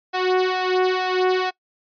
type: tone with flanger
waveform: sawtooth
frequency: 369.5 Hz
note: F#4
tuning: 2 cents flat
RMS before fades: -20 dBFS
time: 0.13-1.51 s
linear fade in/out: 20 ms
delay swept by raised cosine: 1.5 to 2.6 ms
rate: 2.2 Hz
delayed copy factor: +0.75
effects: noise-tail reverb RT60 0.1 s tail -23 dB re dry + resampled to 11025 Hz